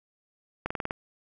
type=slowing click train; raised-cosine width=0.5 ms; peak=-15 dBFS; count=6; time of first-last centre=0.66-0.909 s; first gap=45 ms; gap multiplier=1.05; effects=none